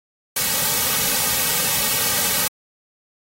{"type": "noise with comb filter", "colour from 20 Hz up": "white", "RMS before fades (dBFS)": -20, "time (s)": [0.36, 2.48], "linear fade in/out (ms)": 5, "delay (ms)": 2.9, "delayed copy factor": -1, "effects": ["AAC 48 kbps"]}